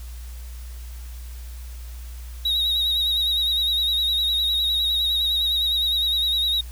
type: tone with vibrato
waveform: triangle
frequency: 3803 Hz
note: A#7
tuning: 34 cents sharp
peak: -18 dBFS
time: 2.45-6.61 s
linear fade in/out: 5 ms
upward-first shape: sine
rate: 9.8 Hz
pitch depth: 50 cents each way
effects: added 60 Hz sine -33 dBFS peak until 6.71 s + white hiss -48 dBFS RMS until 6.71 s